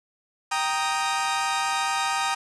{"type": "chord", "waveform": "sawtooth", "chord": "Eb major", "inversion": "first", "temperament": "equal", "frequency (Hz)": [784, 932.3, 1244.5], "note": ["G5", "Bb5", "Eb6"], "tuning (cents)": [0, 0, 0], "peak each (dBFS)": -24, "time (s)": [0.51, 2.35], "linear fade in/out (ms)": 10, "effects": ["resampled to 22050 Hz", "7-bit"]}